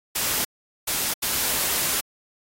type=noise bursts at uneven times; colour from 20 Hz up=white; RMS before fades=-24 dBFS; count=3; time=0.15-0.45 / 0.87-1.14 / 1.22-2.01 s; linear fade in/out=10 ms; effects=AAC 48 kbps